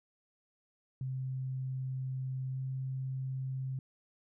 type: tone with pitch glide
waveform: sine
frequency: 130.81 to 131.8 Hz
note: C3 to C3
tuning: 0 to +13 cents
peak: -34 dBFS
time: 1.01-3.79 s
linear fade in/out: 2 ms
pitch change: +13 cents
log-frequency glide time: 2.52-2.58 s
effects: none